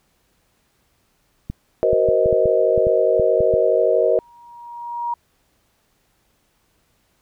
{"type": "clicks", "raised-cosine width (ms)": 5, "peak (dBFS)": -14, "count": 11, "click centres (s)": [1.5, 1.931, 2.088, 2.259, 2.328, 2.457, 2.778, 2.869, 3.197, 3.406, 3.539]}
{"type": "chord", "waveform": "sine", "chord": "C half-diminished seventh", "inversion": "second", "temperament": "just", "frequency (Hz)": [376.7, 470.9, 523.3, 627.9], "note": ["Gb4", "Bb4", "C5", "Eb5"], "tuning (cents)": [31, 18, 0, 16], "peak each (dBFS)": [-22, -18, -20, -18], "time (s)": [1.83, 4.19], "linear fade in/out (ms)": 0}
{"type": "tone with exponential growth", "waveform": "sine", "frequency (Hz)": 949, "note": "A#5", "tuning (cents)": 31, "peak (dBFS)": -19, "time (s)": [3.89, 5.14], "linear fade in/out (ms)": 5, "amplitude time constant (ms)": 270}
{"effects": ["pink hiss -64 dBFS RMS until 7.21 s"]}